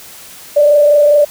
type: tone with frequency modulation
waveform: sine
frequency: 587.3 Hz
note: D5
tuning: in tune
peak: -5 dBFS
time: 0.56-1.25 s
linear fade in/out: 10 ms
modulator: 24.9 Hz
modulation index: 0.49
effects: white hiss -35 dBFS RMS until 1.3 s